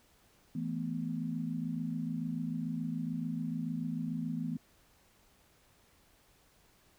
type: chord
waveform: sine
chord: E suspended fourth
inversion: none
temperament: equal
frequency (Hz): 164.81 / 220 / 246.9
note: E3 / A3 / B3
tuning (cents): 0 / 0 / 0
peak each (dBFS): -37 / -39 / -37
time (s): 0.55-4.57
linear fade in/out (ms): 5
effects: pink hiss -66 dBFS RMS until 6.98 s